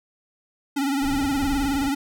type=tone with vibrato; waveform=square; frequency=277.2 Hz; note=C#4; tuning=in tune; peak=-22 dBFS; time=0.76-1.95 s; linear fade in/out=10 ms; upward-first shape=sine; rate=19 Hz; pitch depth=72 cents each way
type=noise with tremolo; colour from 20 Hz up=brown; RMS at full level=-30 dBFS; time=1.01-1.9 s; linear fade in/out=20 ms; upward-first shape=square; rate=10 Hz; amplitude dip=30%
effects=none